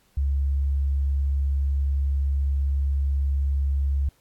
sine tone, 69.3 Hz, C#2, in tune, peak -20 dBFS, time 0.17-4.09 s, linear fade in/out 5 ms, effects pink hiss -63 dBFS RMS until 4.2 s + AAC 64 kbps

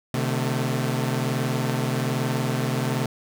sawtooth tone cluster, 128.8 / 150 / 221.3 Hz, C3 / D3 / A3, -27 / +37 / +10 cents, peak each -21 / -25 / -25 dBFS, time 0.14-3.06 s, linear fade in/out 2 ms, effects none

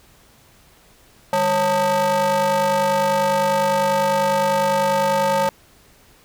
square ring-modulated tone, 174.5 Hz, F3, 1 cent flat, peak -14 dBFS, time 1.33-5.49 s, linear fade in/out 0 ms, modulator 723 Hz, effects pink hiss -52 dBFS RMS until 6.24 s

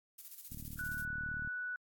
violet noise with tremolo, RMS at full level -47 dBFS, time 0.18-1.05 s, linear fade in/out 10 ms, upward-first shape square, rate 15 Hz, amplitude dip 55%
click train, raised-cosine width 5 ms, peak -35 dBFS, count 37, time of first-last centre 0.52-1.475 s, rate 37.7 Hz
sine tone, 1480 Hz, F#6, in tune, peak -37 dBFS, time 0.79-1.76 s, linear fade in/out 2 ms
effects AAC 64 kbps

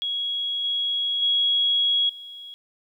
sine tone with level steps, 3322 Hz, G#7, in tune, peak -24 / -22 / -18 / -37 dBFS, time 0.02-2.54 s, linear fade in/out 0 ms, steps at 0.64 / 1.22 / 2.09 s, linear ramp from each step 5 ms, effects 10-bit

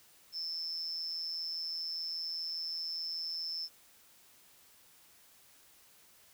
sine tone with amplitude modulation, 5274 Hz, E8, in tune, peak -32 dBFS, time 0.32-3.69 s, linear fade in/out 50 ms, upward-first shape sine, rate 165 Hz, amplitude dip 80%, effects white hiss -62 dBFS RMS until 6.33 s

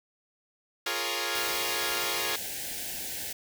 5% pulse chord, Bb minor seventh, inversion second, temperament equal, 349.2 / 415.3 / 466.2 / 554.4 Hz, F4 / Ab4 / Bb4 / Db5, 0 / 0 / 0 / 0 cents, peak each -23 dBFS, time 0.86-2.36 s, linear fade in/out 5 ms
white band-stop noise, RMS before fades -36 dBFS, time 1.35-3.33 s, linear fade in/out 5 ms, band 880 to 1500 Hz, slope 96 dB/octave
effects none

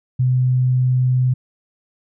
sine tone, 127.2 Hz, C3, 48 cents flat, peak -13 dBFS, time 0.19-1.34 s, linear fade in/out 10 ms, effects none

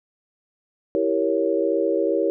sine chord, E diminished seventh, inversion none, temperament equal, 329.6 / 392 / 466.2 / 554.4 Hz, E4 / G4 / Bb4 / Db5, 0 / 0 / 0 / 0 cents, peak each -24 dBFS, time 0.95-2.3 s, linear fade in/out 0 ms, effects none

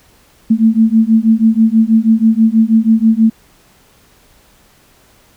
sine beating tone pair, 220 / 226.2 Hz, A3 / A3, 0 / +48 cents, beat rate 6.2 Hz, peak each -10 dBFS, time 0.5-3.3 s, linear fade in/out 10 ms, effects pink hiss -49 dBFS RMS until 5.36 s

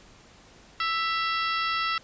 harmonic tone with a mistuned harmonic, 659.3 Hz, E5, in tune, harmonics 2 / 3 / 4 / 5 / 6 / 7 / 8, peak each -27 / -32 / -34 / -36 / -38 / -38 / -38 dBFS, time 0.8-1.98 s, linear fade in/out 2 ms, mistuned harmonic 4, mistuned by +49 cents, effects pink hiss -53 dBFS RMS until 2.03 s + resampled to 16000 Hz

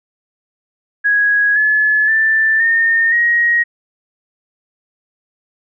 sine tone with pitch steps, 1661.2 / 1714.8 / 1770.2 / 1827.3 / 1886.3 Hz, G#6 / A6 / A6 / A#6 / A#6, 0 / -45 / +10 / -35 / +20 cents, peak -10 dBFS, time 1.04-3.64 s, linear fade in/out 20 ms, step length 520 ms, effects none

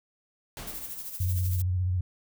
pink noise with exponential decay, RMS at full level -38 dBFS, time 0.57-1.45 s, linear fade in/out 1 ms, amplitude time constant 190 ms
violet noise with tremolo, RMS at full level -36 dBFS, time 0.67-1.62 s, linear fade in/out 5 ms, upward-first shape sine, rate 13 Hz, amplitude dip 55%
sine tone with vibrato, 91 Hz, F#2, 28 cents flat, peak -24 dBFS, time 1.2-2.01 s, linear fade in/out 5 ms, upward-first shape square, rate 15 Hz, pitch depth 39 cents each way
effects none

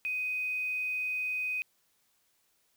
sine tone with quantisation, 2504 Hz, D#7, 10 cents sharp, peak -30 dBFS, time 0.05-1.62 s, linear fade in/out 0 ms, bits 9, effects white hiss -72 dBFS RMS until 2.76 s

